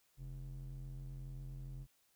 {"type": "ring-modulated tone", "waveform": "triangle", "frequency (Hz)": 87.2, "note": "F2", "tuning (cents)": -2, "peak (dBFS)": -39, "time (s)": [0.17, 1.87], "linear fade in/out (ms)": 50, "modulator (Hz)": 46.2, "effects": ["white hiss -74 dBFS RMS until 2.15 s"]}